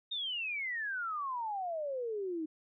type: exponential sweep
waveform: sine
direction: down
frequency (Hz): 3729 to 305.7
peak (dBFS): -34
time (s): 0.11-2.46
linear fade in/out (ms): 10
effects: none